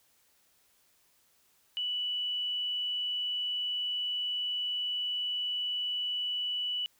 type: tone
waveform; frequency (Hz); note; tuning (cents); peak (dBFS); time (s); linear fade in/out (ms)
sine; 2960; F#7; 0; -30; 1.77-6.86; 0
effects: white hiss -68 dBFS RMS until 6.99 s